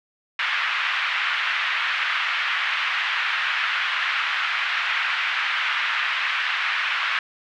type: band-pass noise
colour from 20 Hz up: pink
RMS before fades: -24 dBFS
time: 0.39-7.19 s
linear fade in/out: 2 ms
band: 1300 to 3000 Hz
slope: 24 dB/octave
effects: none